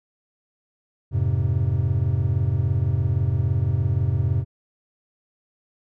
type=chord; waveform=triangle; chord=F minor; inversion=none; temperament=just; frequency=87.31 / 104.77 / 130.96 Hz; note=F2 / Ab2 / C3; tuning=0 / +16 / +2 cents; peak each=-22 / -21 / -21 dBFS; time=1.11-4.45 s; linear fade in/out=50 ms; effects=none